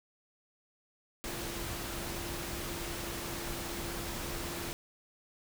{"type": "tone in noise", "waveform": "sine", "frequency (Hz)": 342.3, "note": "F4", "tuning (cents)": -35, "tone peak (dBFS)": -45, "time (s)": [1.24, 4.73], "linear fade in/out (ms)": 0, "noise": "pink", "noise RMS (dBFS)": -39, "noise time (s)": [1.24, 4.73], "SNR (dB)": -9, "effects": []}